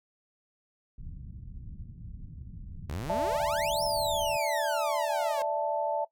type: low-pass noise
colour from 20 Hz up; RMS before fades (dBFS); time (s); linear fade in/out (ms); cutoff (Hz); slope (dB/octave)
pink; -43; 0.98-4.37; 5; 180; 24
type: exponential two-way sweep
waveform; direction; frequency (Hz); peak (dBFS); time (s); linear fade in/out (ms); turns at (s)
sawtooth; up then down; 63.8 to 5510 to 528; -30; 2.89-5.42; 0; 3.83
type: chord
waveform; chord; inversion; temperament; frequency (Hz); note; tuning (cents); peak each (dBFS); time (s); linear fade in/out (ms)
sine; D suspended second; none; just; 587.3 / 660.7 / 881; D5 / E5 / A5; 0 / +4 / +2; -31; 3.09-6.05; 10
effects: noise-tail reverb RT60 0.1 s tail -19 dB re dry